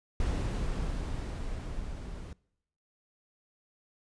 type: noise with level ramp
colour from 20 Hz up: brown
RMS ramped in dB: -29 to -41 dBFS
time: 0.2-2.33 s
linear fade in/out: 2 ms
effects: noise-tail reverb RT60 0.8 s tail -24 dB re dry + resampled to 22050 Hz